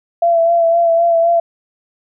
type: tone with vibrato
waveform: sine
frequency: 674 Hz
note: E5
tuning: 38 cents sharp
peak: -9 dBFS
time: 0.22-1.4 s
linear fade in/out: 5 ms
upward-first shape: sine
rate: 3.9 Hz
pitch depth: 28 cents each way
effects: none